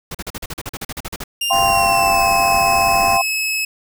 pink noise bursts, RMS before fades -27 dBFS, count 15, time 0.11-1.239 s, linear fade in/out 5 ms, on 37 ms, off 41 ms
sawtooth tone with pitch glide, 2800 to 2582 Hz, F7 to E7, +4 to -37 cents, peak -15 dBFS, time 1.41-3.65 s, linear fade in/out 5 ms, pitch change -141 cents, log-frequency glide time 1.6-2.28 s
sine chord, F suspended second, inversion none, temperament equal with one note detuned, 689.2 / 784 / 1046.5 Hz, F5 / G5 / C6, -23 / 0 / 0 cents, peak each -18 / -17 / -19 dBFS, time 1.5-3.22 s, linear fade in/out 10 ms
pink band-stop noise, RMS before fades -27 dBFS, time 1.52-3.18 s, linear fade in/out 20 ms, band 2100 to 4500 Hz, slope 96 dB/octave
effects none

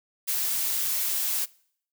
blue noise, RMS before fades -27 dBFS, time 0.27-1.46 s, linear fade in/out 20 ms, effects noise-tail reverb RT60 0.6 s tail -23 dB re dry

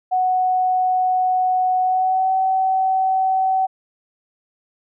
sine tone with pitch glide, 740 to 759.5 Hz, F#5 to F#5, 0 to +45 cents, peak -15 dBFS, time 0.11-3.67 s, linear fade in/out 20 ms, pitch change +45 cents, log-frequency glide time 1.82-2.33 s, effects none

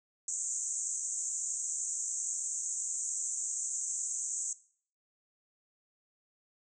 pink band-pass noise, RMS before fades -36 dBFS, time 0.28-4.53 s, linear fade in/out 2 ms, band 6400 to 8100 Hz, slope 96 dB/octave, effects noise-tail reverb RT60 0.5 s tail -18 dB re dry

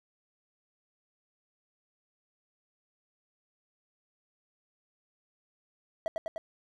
triangle tone with echo, 650 Hz, E5, 24 cents flat, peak -26 dBFS, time 6.06-6.08 s, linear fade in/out 0 ms, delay 100 ms, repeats 3, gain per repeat -2 dB, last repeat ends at 6.38 s, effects none

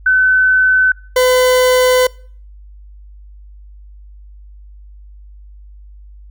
sine / 40% pulse tone pair in turn, 1516 / 505.9 Hz, F#6 / B4, +42 / +42 cents, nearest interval octave + perfect fifth, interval 1900 cents, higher first, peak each -8 dBFS, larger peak neither, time 0.06-0.92 / 1.16-2.07 s, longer second, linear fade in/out 5 ms, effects noise-tail reverb RT60 0.5 s tail -24 dB re dry + added 50 Hz sine -35 dBFS peak until 6.3 s

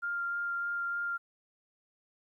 sine tone with vibrato, 1396.9 Hz, F6, in tune, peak -31 dBFS, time 0.02-1.18 s, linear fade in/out 20 ms, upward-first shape sine, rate 3.3 Hz, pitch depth 9 cents each way, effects 12-bit

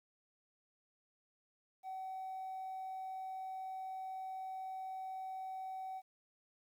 triangle tone, 758 Hz, F#5, 42 cents sharp, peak -38 dBFS, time 1.83-6.02 s, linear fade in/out 50 ms, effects tanh soft clip ceiling -38 dBFS + 12-bit

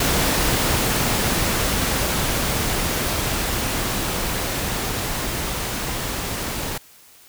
pink noise with level ramp, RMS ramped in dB -19 to -27 dBFS, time 0-6.78 s, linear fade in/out 5 ms, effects white hiss -49 dBFS RMS until 7.28 s

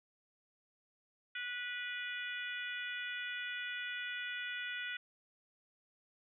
harmonic tone, 490 Hz, B4, 14 cents flat, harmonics 3 / 4 / 5 / 6 / 7, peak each -42 / -44 / -46 / -48 / -49 dBFS, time 1.35-4.97 s, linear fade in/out 5 ms, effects none

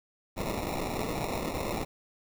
violet noise with sample-and-hold, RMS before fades -33 dBFS, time 0.36-1.85 s, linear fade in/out 20 ms, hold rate 1575 Hz, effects none

